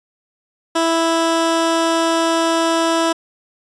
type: tone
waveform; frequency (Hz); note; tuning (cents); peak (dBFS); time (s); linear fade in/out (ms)
15% pulse; 329.6; E4; 0; -8; 0.75-3.13; 10
effects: resampled to 22050 Hz